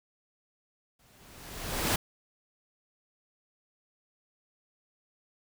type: noise with exponential growth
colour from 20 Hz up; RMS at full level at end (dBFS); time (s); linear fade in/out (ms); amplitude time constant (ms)
pink; -25; 0.99-1.96; 5; 210
effects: none